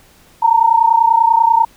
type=tone pair together; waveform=sine; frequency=902.1 / 932.3 Hz; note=A5 / A#5; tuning=+43 / 0 cents; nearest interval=minor second; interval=57 cents; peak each=-11 dBFS; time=0.42-1.65 s; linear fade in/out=10 ms; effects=pink hiss -48 dBFS RMS until 1.76 s